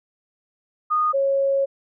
sine tone pair in turn, 1232 / 548.8 Hz, D#6 / C#5, -17 / -17 cents, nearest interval octave + major second, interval 1400 cents, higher first, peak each -17 dBFS, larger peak neither, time 0.9-1.13 / 1.13-1.66 s, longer second, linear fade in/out 20 ms, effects none

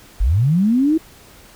sine linear sweep, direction up, 38.89 to 329.6 Hz, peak -12 dBFS, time 0.2-0.98 s, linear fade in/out 10 ms, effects pink hiss -45 dBFS RMS until 1.55 s

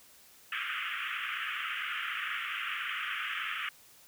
pink band-pass noise, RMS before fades -36 dBFS, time 0.52-3.69 s, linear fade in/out 2 ms, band 1200 to 3200 Hz, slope 96 dB/octave, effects white hiss -58 dBFS RMS until 4.07 s

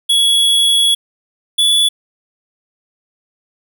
square tone pair in turn, 3362 / 3435 Hz, G#7 / A7, +20 / -42 cents, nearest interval unison, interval 38 cents, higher second, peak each -10 dBFS, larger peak neither, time 0.09-0.95 / 1.58-1.89 s, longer first, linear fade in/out 10 ms, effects none

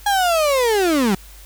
35% pulse linear sweep, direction down, 830.6 to 180.7 Hz, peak -13 dBFS, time 0.06-1.15 s, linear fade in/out 5 ms, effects added 50 Hz sine -40 dBFS peak until 1.45 s + white hiss -45 dBFS RMS until 1.45 s

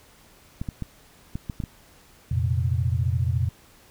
clicks, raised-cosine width 5 ms, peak -17 dBFS, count 7, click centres 0.615 / 0.688 / 0.823 / 1.355 / 1.498 / 1.602 / 1.638 s
sine chord, F suspended fourth, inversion none, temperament equal, 87.31 / 116.54 / 130.81 Hz, F2 / Bb2 / C3, 0 / 0 / 0 cents, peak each -24 / -25 / -27 dBFS, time 2.31-3.49 s, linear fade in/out 5 ms
effects pink hiss -54 dBFS RMS until 3.9 s

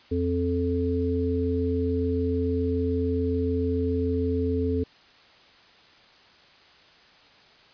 harmonic tone, 87.31 Hz, F2, in tune, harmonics 1 / 3 / 5, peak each -27 / -27 / -27 dBFS, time 0.11-4.84 s, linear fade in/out 10 ms, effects white hiss -54 dBFS RMS until 7.73 s + resampled to 11025 Hz

